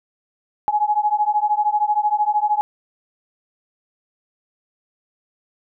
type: beating tone pair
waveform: sine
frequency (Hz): 834 / 847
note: G#5 / G#5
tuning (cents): +7 / +34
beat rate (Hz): 13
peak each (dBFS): -19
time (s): 0.68-2.61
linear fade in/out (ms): 0
effects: none